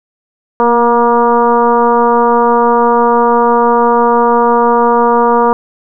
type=tone with frequency modulation; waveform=sine; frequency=711 Hz; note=F5; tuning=31 cents sharp; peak=-6 dBFS; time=0.6-5.53 s; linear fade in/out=0 ms; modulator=238 Hz; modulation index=1.9; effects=none